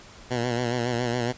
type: tone with vibrato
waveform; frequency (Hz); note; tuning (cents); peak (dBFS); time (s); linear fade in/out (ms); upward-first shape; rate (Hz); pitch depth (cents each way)
10% pulse; 121.1; B2; -34; -16; 0.3-1.33; 20; sine; 7.2; 64
effects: pink hiss -47 dBFS RMS until 1.37 s + resampled to 16000 Hz